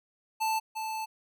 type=tone pair in turn; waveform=square; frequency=881 / 877.9 Hz; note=A5 / A5; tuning=+2 / -4 cents; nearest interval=unison; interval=6 cents; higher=first; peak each=-27 / -33 dBFS; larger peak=first; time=0.4-0.6 / 0.75-1.06 s; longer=second; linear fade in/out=20 ms; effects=none